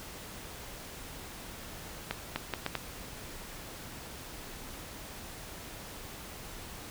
accelerating click train, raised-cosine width 0.3 ms, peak -15 dBFS, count 5, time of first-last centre 2.11-2.753 s, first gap 250 ms, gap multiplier 0.71, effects pink hiss -45 dBFS RMS until 6.9 s

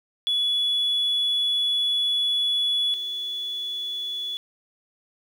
sine tone pair in turn, 3406 / 3421 Hz, G#7 / A7, +43 / -49 cents, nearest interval unison, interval 8 cents, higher second, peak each -19 / -27 dBFS, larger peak first, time 0.27-2.94 / 2.94-4.37 s, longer first, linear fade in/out 0 ms, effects tanh soft clip ceiling -17 dBFS + 8-bit

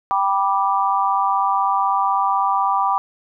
sine chord, G major, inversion none, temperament just, 784 / 980 / 1176 Hz, G5 / B5 / D6, 0 / -14 / +2 cents, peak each -20 dBFS, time 0.11-2.98 s, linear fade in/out 0 ms, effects none

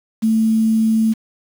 sine tone with quantisation, 221.6 Hz, A3, 13 cents sharp, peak -12 dBFS, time 0.22-1.14 s, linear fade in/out 20 ms, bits 6, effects none

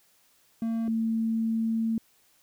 triangle / sine tone pair in turn, 227.2 / 225.1 Hz, A#3 / A3, -44 / +40 cents, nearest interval unison, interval 16 cents, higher first, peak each -24 dBFS, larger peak neither, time 0.62-0.88 / 0.88-1.98 s, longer second, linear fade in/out 2 ms, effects white hiss -64 dBFS RMS until 2.42 s

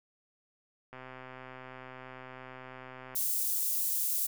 click train, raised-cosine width 0.5 ms, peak -31 dBFS, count 287, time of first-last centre 0.93-3.147 s, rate 129 Hz
white high-pass noise, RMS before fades -31 dBFS, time 3.15-4.27 s, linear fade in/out 10 ms, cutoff 9500 Hz, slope 12 dB/octave
effects none

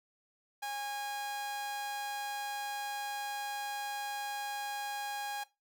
sawtooth tone with amplitude modulation, 820 Hz, G#5, 22 cents flat, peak -31 dBFS, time 0.62-5.44 s, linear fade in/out 10 ms, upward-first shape sine, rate 271 Hz, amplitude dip 30%, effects noise-tail reverb RT60 0.2 s tail -17 dB re dry

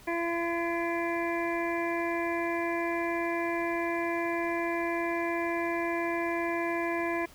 harmonic tone, 339.1 Hz, E4, 49 cents sharp, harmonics 1 / 2 / 3 / 5 / 6 / 7, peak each -31 / -34 / -36 / -38 / -39 / -39 dBFS, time 0.07-7.26 s, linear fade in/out 10 ms, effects pink hiss -54 dBFS RMS until 7.34 s

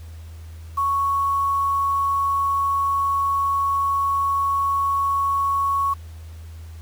sine tone with quantisation, 1108.7 Hz, C#6, in tune, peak -18 dBFS, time 0.77-5.94 s, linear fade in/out 10 ms, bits 7, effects added 81 Hz sine -35 dBFS peak until 6.81 s + pink hiss -52 dBFS RMS until 6.81 s

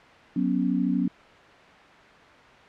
sine chord, F# suspended fourth, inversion none, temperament equal with one note detuned, 185 / 244 / 277.2 Hz, F#3 / B3 / C#4, 0 / -21 / 0 cents, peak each -26 dBFS, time 0.36-1.08 s, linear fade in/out 5 ms, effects white hiss -49 dBFS RMS until 2.68 s + low-pass 2000 Hz 12 dB/octave

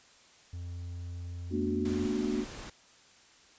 triangle tone, 87.31 Hz, F2, in tune, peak -35 dBFS, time 0.53-2.06 s, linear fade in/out 5 ms
sine chord, B minor seventh, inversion third, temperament equal with one note detuned, 220 / 241.4 / 293.7 / 370 Hz, A3 / B3 / D4 / F#4, 0 / -39 / 0 / 0 cents, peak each -34 dBFS, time 1.5-2.46 s, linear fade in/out 50 ms
pink noise, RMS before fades -44 dBFS, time 1.85-2.7 s, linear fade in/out 5 ms
effects white hiss -59 dBFS RMS until 3.58 s + resampled to 16000 Hz

